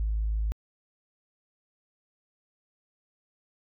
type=tone; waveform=sine; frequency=53.5 Hz; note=A1; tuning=48 cents flat; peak=-24 dBFS; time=0-0.52 s; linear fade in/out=0 ms; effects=tanh soft clip ceiling -21 dBFS